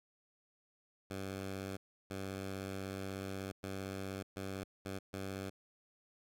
10% pulse tone bursts at uneven times, 96.4 Hz, G2, 28 cents flat, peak -32 dBFS, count 6, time 1.1-1.77 / 2.1-3.52 / 3.63-4.23 / 4.36-4.64 / 4.85-4.99 / 5.13-5.5 s, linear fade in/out 10 ms, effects AAC 64 kbps

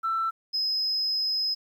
sine tone pair in turn, 1334 / 5086 Hz, E6 / D#8, +20 / +37 cents, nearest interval octave + major seventh, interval 2317 cents, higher second, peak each -23 dBFS, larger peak neither, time 0.03-0.31 / 0.53-1.55 s, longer second, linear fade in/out 20 ms, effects tanh soft clip ceiling -20 dBFS + 10-bit

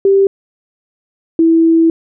sine tone pair in turn, 392 / 328.1 Hz, G4 / E4, 0 / -8 cents, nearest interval minor third, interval 308 cents, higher first, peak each -6 dBFS, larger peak neither, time 0.05-0.27 / 1.39-1.9 s, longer second, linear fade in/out 2 ms, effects none

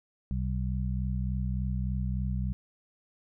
harmonic tone, 63.4 Hz, B1, 46 cents sharp, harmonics 1 / 2 / 3, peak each -30 / -33 / -35 dBFS, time 0.31-2.53 s, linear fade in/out 0 ms, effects none

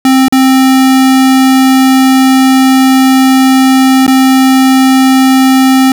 square tone with dropouts, 263.2 Hz, C4, 10 cents sharp, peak -4 dBFS, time 0.05-5.92 s, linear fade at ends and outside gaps 2 ms, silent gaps 0.283-0.324 / 4.066-4.078 s, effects none

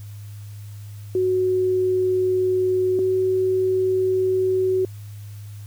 sine tone pair in turn, 370 / 374.1 Hz, F#4 / F#4, 0 / +19 cents, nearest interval unison, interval 19 cents, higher second, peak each -17 dBFS, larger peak neither, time 1.15-2.99 / 2.99-4.85 s, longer second, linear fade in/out 2 ms, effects added 103 Hz sine -34 dBFS peak until 5.66 s + white hiss -52 dBFS RMS until 5.66 s

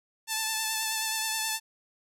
5% pulse tone with vibrato, 880 Hz, A5, in tune, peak -16 dBFS, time 0.27-1.6 s, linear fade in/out 50 ms, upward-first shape triangle, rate 9.4 Hz, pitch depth 27 cents each way, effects none

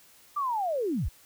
sine linear sweep, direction down, 1201 to 30.87 Hz, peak -26 dBFS, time 0.36-1.09 s, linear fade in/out 10 ms, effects white hiss -57 dBFS RMS until 1.25 s

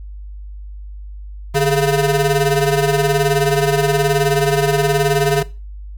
25% pulse ring-modulated tone, 278.9 Hz, C#4, 11 cents sharp, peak -7 dBFS, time 1.54-5.43 s, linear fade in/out 10 ms, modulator 130 Hz, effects noise-tail reverb RT60 0.3 s tail -19 dB re dry + added 50 Hz sine -29 dBFS peak until 5.97 s

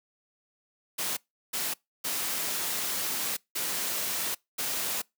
white noise bursts at uneven times, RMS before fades -31 dBFS, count 5, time 0.98-1.17 / 1.53-1.74 / 2.04-3.37 / 3.55-4.35 / 4.58-5.02 s, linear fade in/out 10 ms, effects noise-tail reverb RT60 0.2 s tail -25 dB re dry + high-pass 150 Hz 12 dB/octave

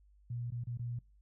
sine tone with dropouts, 120 Hz, B2, 49 cents flat, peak -36 dBFS, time 0.3-0.99 s, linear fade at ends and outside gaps 5 ms, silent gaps 0.505-0.52 / 0.639-0.67 / 0.774-0.793 s, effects noise-tail reverb RT60 0.3 s tail -23 dB re dry + added 50 Hz sine -61 dBFS peak until 1.21 s

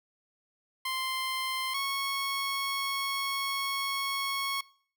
15% pulse tone pair in turn, 1045 / 1100.7 Hz, C6 / C#6, -2 / -13 cents, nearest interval minor second, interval 89 cents, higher second, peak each -24 / -23 dBFS, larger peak second, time 0.85-1.74 / 1.74-4.61 s, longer second, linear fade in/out 5 ms, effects noise-tail reverb RT60 0.5 s tail -22 dB re dry

